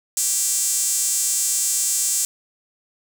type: tone with high-pass filter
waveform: sawtooth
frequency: 392 Hz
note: G4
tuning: in tune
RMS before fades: -21 dBFS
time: 0.17-2.25 s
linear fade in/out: 2 ms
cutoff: 7500 Hz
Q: 3.2
effects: none